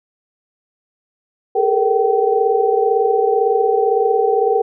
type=tone cluster; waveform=sine; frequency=410.6 / 446.5 / 468.4 / 770 Hz; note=G#4 / A4 / A#4 / G5; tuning=-20 / +25 / +8 / -31 cents; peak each=-18 dBFS; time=1.55-4.62 s; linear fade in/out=10 ms; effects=none